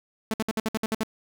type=tone bursts; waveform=sawtooth; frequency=220 Hz; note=A3; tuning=in tune; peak=-20 dBFS; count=9; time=0.31-1.034 s; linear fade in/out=0 ms; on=28 ms; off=59 ms; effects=none

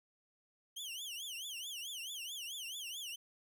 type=tone with vibrato; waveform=sawtooth; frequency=3081 Hz; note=G7; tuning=31 cents flat; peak=-39 dBFS; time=0.76-3.16 s; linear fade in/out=10 ms; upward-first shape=triangle; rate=4.6 Hz; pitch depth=250 cents each way; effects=none

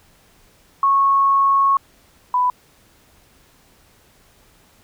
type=tone pair in turn; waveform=sine; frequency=1100 / 994.2 Hz; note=C#6 / B5; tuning=-14 / +11 cents; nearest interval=major second; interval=175 cents; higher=first; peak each=-12 / -14 dBFS; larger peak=first; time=0.83-1.77 / 2.34-2.5 s; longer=first; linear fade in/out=2 ms; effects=pink hiss -54 dBFS RMS until 4.83 s

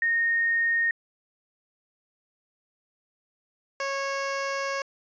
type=tone pair in turn; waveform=sine / 15% pulse; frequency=1849 / 549.7 Hz; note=A#6 / C#5; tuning=-15 / -15 cents; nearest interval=octave + major sixth; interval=2100 cents; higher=first; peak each=-21 dBFS; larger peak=neither; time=0.02-0.91 / 3.8-4.82 s; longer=second; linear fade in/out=2 ms; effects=resampled to 16000 Hz

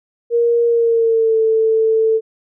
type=tone with pitch glide; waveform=sine; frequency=470.2 to 443.8 Hz; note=A#4 to A4; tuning=+15 to +15 cents; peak=-11 dBFS; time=0.3-2.21 s; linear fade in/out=50 ms; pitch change=-100 cents; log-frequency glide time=0.66-1.38 s; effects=none

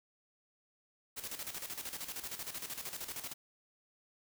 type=noise with tremolo; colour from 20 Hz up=white; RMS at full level=-41 dBFS; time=1.16-3.34 s; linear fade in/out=20 ms; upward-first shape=square; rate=13 Hz; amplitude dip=65%; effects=none

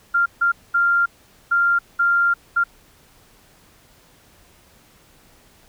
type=tone bursts at uneven times; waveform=sine; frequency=1392 Hz; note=F6; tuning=6 cents flat; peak=-14 dBFS; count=6; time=0.14-0.26 / 0.41-0.52 / 0.74-1.06 / 1.51-1.79 / 1.99-2.34 / 2.56-2.64 s; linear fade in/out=10 ms; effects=pink hiss -53 dBFS RMS until 5.68 s

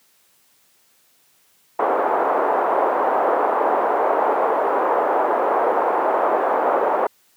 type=band-pass noise; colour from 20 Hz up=white; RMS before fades=-19 dBFS; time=1.79-7.07 s; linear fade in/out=5 ms; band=390 to 1000 Hz; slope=24 dB/octave; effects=white hiss -59 dBFS RMS until 7.36 s + high-pass 100 Hz 12 dB/octave

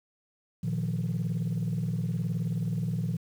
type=chord; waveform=sine; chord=Bb suspended fourth; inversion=none; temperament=equal; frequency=116.54 / 155.56 / 174.61 Hz; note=Bb2 / Eb3 / F3; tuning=0 / 0 / 0 cents; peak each=-30 dBFS; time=0.63-3.17 s; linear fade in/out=10 ms; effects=tanh soft clip ceiling -23 dBFS + 9-bit

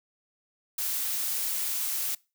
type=noise; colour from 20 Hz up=blue; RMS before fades=-30 dBFS; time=0.78-2.15 s; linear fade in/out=5 ms; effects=noise-tail reverb RT60 0.3 s tail -24 dB re dry

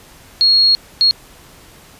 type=tone bursts at uneven times; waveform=sine; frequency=4300 Hz; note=C8; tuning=47 cents sharp; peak=-8 dBFS; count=2; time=0.41-0.75 / 1.01-1.11 s; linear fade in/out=0 ms; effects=pink hiss -43 dBFS RMS until 1.99 s + resampled to 32000 Hz

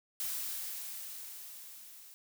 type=noise with level ramp; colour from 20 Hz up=blue; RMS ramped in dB=-36 to -54 dBFS; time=0.2-2.14 s; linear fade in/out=0 ms; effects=none

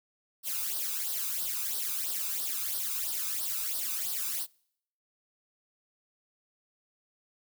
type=noise with flanger; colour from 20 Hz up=blue; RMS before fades=-33 dBFS; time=0.43-4.47 s; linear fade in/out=50 ms; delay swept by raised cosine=0.21 to 0.83 ms; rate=3 Hz; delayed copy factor=+0.75; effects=noise-tail reverb RT60 0.7 s tail -26 dB re dry

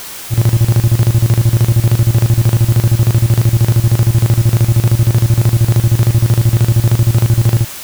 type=tone with tremolo; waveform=triangle; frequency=115.3 Hz; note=A#2; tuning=19 cents flat; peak=-3 dBFS; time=0.3-7.66 s; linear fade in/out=50 ms; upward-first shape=square; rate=13 Hz; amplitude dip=80%; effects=white hiss -28 dBFS RMS until 7.83 s

